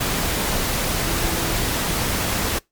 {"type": "tone in noise", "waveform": "sine", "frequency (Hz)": 329.6, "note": "E4", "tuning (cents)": 0, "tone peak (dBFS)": -31, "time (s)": [1.06, 1.54], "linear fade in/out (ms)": 10, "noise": "pink", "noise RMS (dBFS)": -22, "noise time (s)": [0, 2.59], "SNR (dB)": -12, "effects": ["noise-tail reverb RT60 0.2 s tail -25 dB re dry", "MP3 96 kbps"]}